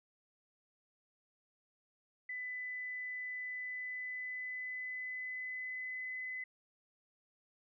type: tone with pitch glide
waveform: sine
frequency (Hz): 2000 to 2019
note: B6 to B6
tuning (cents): +21 to +38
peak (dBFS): -39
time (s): 2.29-6.44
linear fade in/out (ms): 5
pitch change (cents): +17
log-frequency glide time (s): 3.44-6.14
effects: none